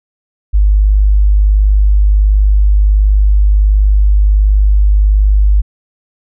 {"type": "tone", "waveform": "sine", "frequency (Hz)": 50.7, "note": "G#1", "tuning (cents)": -41, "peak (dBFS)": -5, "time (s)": [0.53, 5.62], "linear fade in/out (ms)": 20, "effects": []}